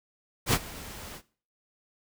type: noise with ADSR envelope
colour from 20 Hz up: pink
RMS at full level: -22 dBFS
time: 0.46-1.22 s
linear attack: 71 ms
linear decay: 50 ms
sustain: -20 dB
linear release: 66 ms
effects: noise-tail reverb RT60 0.4 s tail -18 dB re dry